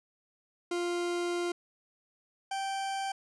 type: tone pair in turn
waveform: 40% pulse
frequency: 349.2 / 780.3 Hz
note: F4 / G5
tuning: 0 / -8 cents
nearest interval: octave + major second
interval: 1392 cents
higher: second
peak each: -29 / -31 dBFS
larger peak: first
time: 0.71-1.52 / 2.51-3.12 s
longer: first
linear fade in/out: 5 ms
effects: resampled to 22050 Hz